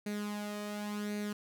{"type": "tone with flanger", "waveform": "sawtooth", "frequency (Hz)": 207.7, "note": "G#3", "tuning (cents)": 0, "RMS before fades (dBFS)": -38, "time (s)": [0.06, 1.33], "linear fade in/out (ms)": 5, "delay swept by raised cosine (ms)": [0.46, 1.66], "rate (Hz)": 0.91, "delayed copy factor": 0.6, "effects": []}